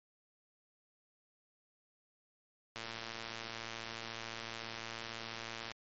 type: click train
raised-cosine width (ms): 0.2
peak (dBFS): -24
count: 338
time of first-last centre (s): 2.76-5.716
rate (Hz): 114
effects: low-pass 6000 Hz 12 dB/octave + MP3 32 kbps